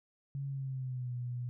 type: tone with pitch glide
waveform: sine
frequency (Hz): 138.59 to 122.76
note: C#3 to B2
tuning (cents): 0 to -10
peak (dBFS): -35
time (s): 0.35-1.49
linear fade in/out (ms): 0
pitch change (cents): -210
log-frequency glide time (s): 0.47-1.13
effects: none